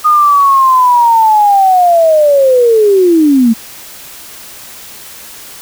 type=linear sweep; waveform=sine; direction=down; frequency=1234 to 217.8 Hz; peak=-4 dBFS; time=0.04-3.54 s; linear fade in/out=20 ms; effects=white hiss -31 dBFS RMS until 5.61 s